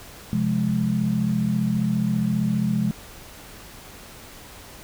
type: chord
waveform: sine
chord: F minor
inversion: second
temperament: just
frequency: 130.96 / 174.61 / 209.5 Hz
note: C3 / F3 / Ab3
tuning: +2 / 0 / +15 cents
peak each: -26 / -25 / -22 dBFS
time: 0.33-2.91 s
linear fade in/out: 0 ms
effects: pink hiss -43 dBFS RMS until 4.83 s